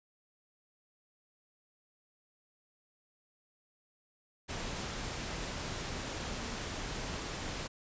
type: tone in noise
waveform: sine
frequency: 233.1 Hz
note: A#3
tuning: in tune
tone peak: -47 dBFS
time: 6.21-6.56 s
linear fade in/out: 20 ms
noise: pink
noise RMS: -39 dBFS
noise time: 4.48-7.68 s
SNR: -11 dB
effects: resampled to 16000 Hz